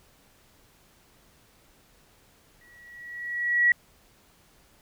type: tone with exponential growth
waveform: sine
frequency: 1926 Hz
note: B6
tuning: 44 cents flat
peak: -15 dBFS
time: 2.61-3.72 s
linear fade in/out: 2 ms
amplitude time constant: 240 ms
effects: pink hiss -60 dBFS RMS until 4.81 s